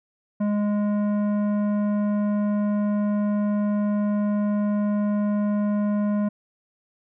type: tone with tanh clipping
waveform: sine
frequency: 207 Hz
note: G#3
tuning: 5 cents flat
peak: -22 dBFS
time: 0.4-6.29 s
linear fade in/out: 10 ms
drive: 12 dB
effects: none